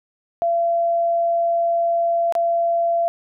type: tone with dropouts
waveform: sine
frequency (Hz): 680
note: F5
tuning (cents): -46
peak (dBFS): -16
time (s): 0.42-3.08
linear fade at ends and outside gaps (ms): 0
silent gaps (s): 2.324-2.352
effects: none